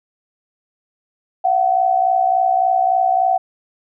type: tone pair together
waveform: sine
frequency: 690 / 753.5 Hz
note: F5 / F#5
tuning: -21 / +31 cents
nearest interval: major second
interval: 152 cents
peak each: -18 / -14 dBFS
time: 1.44-3.38 s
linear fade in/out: 10 ms
effects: none